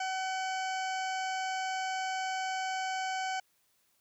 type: harmonic tone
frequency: 756 Hz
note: F#5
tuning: 37 cents sharp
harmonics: 1 / 2 / 3 / 4 / 6 / 7 / 8 / 9 / 10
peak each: -33 / -39 / -43 / -45 / -49 / -50 / -51 / -52 / -53 dBFS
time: 0-3.4 s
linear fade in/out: 5 ms
effects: white hiss -72 dBFS RMS until 4 s